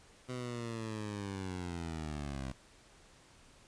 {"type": "linear sweep", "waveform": "15% pulse", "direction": "down", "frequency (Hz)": [127.4, 63.8], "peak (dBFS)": -32, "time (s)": [0.28, 2.53], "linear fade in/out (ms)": 20, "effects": ["pink hiss -61 dBFS RMS until 3.67 s", "resampled to 22050 Hz"]}